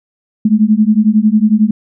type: beating tone pair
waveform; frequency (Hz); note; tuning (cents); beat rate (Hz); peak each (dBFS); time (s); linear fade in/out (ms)
sine; 209 / 220; G#3 / A3; +11 / 0; 11; -10; 0.45-1.71; 5
effects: none